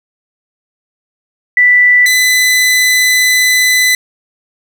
sine / sawtooth tone pair in turn, 1975.5 / 2005 Hz, B6 / B6, 0 / +26 cents, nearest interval unison, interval 26 cents, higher second, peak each -4 dBFS, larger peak neither, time 1.57-2.06 / 2.06-3.95 s, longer second, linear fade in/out 2 ms, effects 7-bit

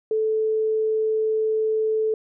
sine tone, 437.1 Hz, A4, 11 cents flat, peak -19 dBFS, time 0.11-2.14 s, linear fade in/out 2 ms, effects none

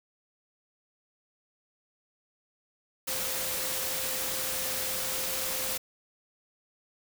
sine tone in noise, 521 Hz, C5, 7 cents flat, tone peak -42 dBFS, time 3.07-5.78 s, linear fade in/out 10 ms, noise white, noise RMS -32 dBFS, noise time 3.07-5.78 s, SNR -13 dB, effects none

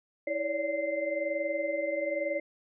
sine tone cluster, 325.6 / 559 / 580 / 2078 Hz, E4 / C#5 / D5 / C7, -21 / +14 / -22 / -12 cents, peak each -38 / -34 / -31 / -37 dBFS, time 0.27-2.4 s, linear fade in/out 5 ms, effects none

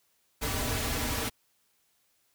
pink noise with comb filter, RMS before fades -31 dBFS, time 0.41-1.3 s, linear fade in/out 20 ms, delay 5.6 ms, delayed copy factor -0.9, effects white hiss -71 dBFS RMS until 2.34 s

